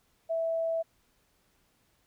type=tone; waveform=sine; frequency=657 Hz; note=E5; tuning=6 cents flat; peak=-27 dBFS; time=0.29-0.83 s; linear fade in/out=20 ms; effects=pink hiss -70 dBFS RMS until 2.06 s